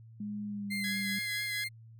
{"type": "tone with pitch glide", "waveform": "sine", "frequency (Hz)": [207.7, 196.95], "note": ["G#3", "G3"], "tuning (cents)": [0, 8], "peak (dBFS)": -35, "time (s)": [0.2, 1.19], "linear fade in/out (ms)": 5, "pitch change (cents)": -92, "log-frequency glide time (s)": [0.45, 0.87]}
{"type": "tone with vibrato", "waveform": "35% pulse", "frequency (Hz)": 2076, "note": "C7", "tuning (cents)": -14, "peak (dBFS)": -32, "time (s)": [0.7, 1.69], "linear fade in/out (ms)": 20, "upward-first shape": "sine", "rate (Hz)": 4.4, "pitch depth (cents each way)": 27}
{"type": "tone with tremolo", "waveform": "20% pulse", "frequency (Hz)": 1670, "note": "G#6", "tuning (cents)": 9, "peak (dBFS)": -31, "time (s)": [0.84, 1.64], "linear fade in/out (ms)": 2, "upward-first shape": "sine", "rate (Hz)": 4.3, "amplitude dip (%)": 55}
{"effects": ["added 113 Hz sine -50 dBFS peak until 1.99 s"]}